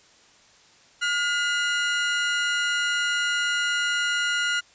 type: tone pair together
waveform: 30% pulse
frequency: 1427 / 2011 Hz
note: F6 / B6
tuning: +37 / +31 cents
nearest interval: tritone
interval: 594 cents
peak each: -20 / -29 dBFS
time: 1.01-4.61 s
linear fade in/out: 20 ms
effects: white hiss -55 dBFS RMS until 4.74 s + resampled to 16000 Hz